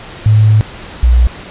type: tone pair in turn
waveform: sine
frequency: 107.5 / 60.33 Hz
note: A2 / B1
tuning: -40 / -40 cents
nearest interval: minor seventh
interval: 1000 cents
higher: first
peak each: -4 dBFS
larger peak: neither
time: 0.26-0.61 / 1.03-1.27 s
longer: first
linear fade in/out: 0 ms
effects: pink hiss -30 dBFS RMS until 1.5 s + resampled to 8000 Hz